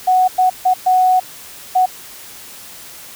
sine tone bursts at uneven times, 740 Hz, F#5, in tune, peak -9 dBFS, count 5, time 0.07-0.28 / 0.38-0.5 / 0.65-0.74 / 0.86-1.2 / 1.75-1.86 s, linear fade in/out 10 ms, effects white hiss -36 dBFS RMS until 3.15 s

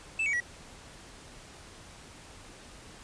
triangle tone with pitch steps, 2637 / 2256 / 1930.4 Hz, E7 / C#7 / B6, 0 / +30 / -40 cents, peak -25 dBFS, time 0.19-0.403 s, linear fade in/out 5 ms, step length 71 ms, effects pink hiss -50 dBFS RMS until 3.03 s + resampled to 22050 Hz

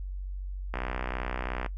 click train, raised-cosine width 0.5 ms, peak -17 dBFS, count 59, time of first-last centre 0.74-1.662 s, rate 62.9 Hz, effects noise-tail reverb RT60 0.1 s tail -19 dB re dry + added 47 Hz sine -33 dBFS peak until 1.77 s

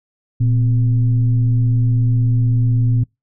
sine tone with frequency modulation, 118.1 Hz, A#2, 23 cents sharp, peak -12 dBFS, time 0.4-3.04 s, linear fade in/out 10 ms, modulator 140 Hz, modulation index 0.38, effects noise-tail reverb RT60 0.2 s tail -26 dB re dry

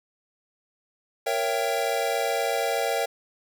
square chord, A# diminished seventh, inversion none, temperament equal with one note detuned, 466.2 / 554.4 / 670.8 / 784 Hz, A#4 / C#5 / E5 / G5, 0 / 0 / +30 / 0 cents, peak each -30 dBFS, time 1.26-3.06 s, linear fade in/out 10 ms, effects none

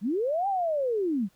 sine linear two-way sweep, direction up then down, 174.61 to 810 to 174.61 Hz, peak -24 dBFS, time 0.01-1.29 s, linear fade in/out 50 ms, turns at 0.48 s, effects pink hiss -65 dBFS RMS until 1.35 s

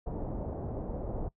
pink low-pass noise, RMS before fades -36 dBFS, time 0.06-1.29 s, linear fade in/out 10 ms, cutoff 740 Hz, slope 24 dB/octave, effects noise-tail reverb RT60 0.1 s tail -22 dB re dry

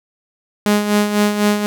sawtooth tone with tremolo, 207.7 Hz, G#3, in tune, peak -7 dBFS, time 0.66-1.66 s, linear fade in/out 0 ms, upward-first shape sine, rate 4 Hz, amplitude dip 60%, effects none

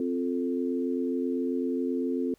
sine chord, F major, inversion second, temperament equal, 261.6 / 349.2 / 440 Hz, C4 / F4 / A4, 0 / 0 / 0 cents, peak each -28 / -32 / -33 dBFS, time 0-2.34 s, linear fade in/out 2 ms, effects pink hiss -66 dBFS RMS until 2.38 s

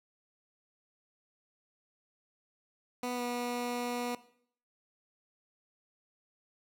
15% pulse tone with pitch glide, 246.9 to 243.1 Hz, B3 to B3, 0 to -27 cents, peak -27 dBFS, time 3.03-4.15 s, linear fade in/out 2 ms, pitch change -27 cents, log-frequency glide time 3.14-3.22 s, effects noise-tail reverb RT60 0.6 s tail -17 dB re dry

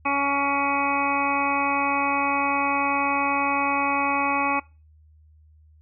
harmonic tone, 280.6 Hz, C#4, 21 cents sharp, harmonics 1 / 2 / 3 / 4 / 5 / 7 / 8 / 9, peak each -29 / -33 / -26 / -25 / -35 / -36 / -31 / -27 dBFS, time 0.05-4.6 s, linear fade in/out 10 ms, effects noise-tail reverb RT60 0.3 s tail -22 dB re dry + added 77 Hz sine -51 dBFS peak until 5.81 s

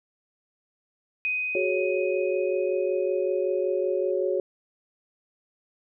sine tone with exponential decay, 2503 Hz, D#7, 10 cents sharp, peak -23 dBFS, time 1.25-4.11 s, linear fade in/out 0 ms, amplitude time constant 620 ms
sine chord, F# suspended second, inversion none, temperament equal, 370 / 415.3 / 554.4 Hz, F#4 / G#4 / C#5, 0 / 0 / 0 cents, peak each -26 / -29 / -27 dBFS, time 1.55-4.4 s, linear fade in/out 2 ms
effects none

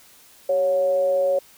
sine tone with frequency modulation, 554.4 Hz, C#5, in tune, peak -17 dBFS, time 0.49-1.39 s, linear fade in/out 5 ms, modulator 166 Hz, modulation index 0.33, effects white hiss -51 dBFS RMS until 1.57 s

